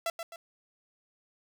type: tone with echo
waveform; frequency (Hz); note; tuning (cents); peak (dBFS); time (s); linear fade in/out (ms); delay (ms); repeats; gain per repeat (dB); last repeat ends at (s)
sawtooth; 670; E5; +28; -25; 0.06-0.1; 2; 130; 2; -7; 0.36
effects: none